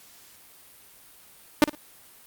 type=tone with echo; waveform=sawtooth; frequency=298.8 Hz; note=D4; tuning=30 cents sharp; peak=-9 dBFS; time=1.62-1.64 s; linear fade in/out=0 ms; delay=55 ms; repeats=2; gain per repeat=-14 dB; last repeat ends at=1.75 s; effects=white hiss -52 dBFS RMS until 2.26 s + Opus 48 kbps